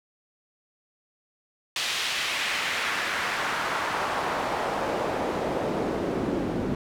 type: noise with band-pass filter sweep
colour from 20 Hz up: pink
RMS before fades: -28 dBFS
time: 1.76-6.75 s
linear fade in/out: 2 ms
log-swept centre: 3400 to 260 Hz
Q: 1.2
effects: none